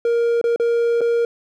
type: tone with dropouts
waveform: triangle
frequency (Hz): 468.8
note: A#4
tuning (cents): +10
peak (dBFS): -13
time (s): 0.05-1.25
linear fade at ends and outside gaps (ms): 2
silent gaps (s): 0.414-0.44 / 0.561-0.598 / 1.008-1.014
effects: none